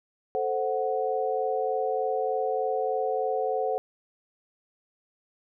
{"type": "chord", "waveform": "sine", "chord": "F# diminished", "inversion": "first", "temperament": "equal", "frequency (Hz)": [440, 523.3, 740], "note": ["A4", "C5", "F#5"], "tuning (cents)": [0, 0, 0], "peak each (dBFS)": -29, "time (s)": [0.35, 3.78], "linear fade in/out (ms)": 0, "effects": []}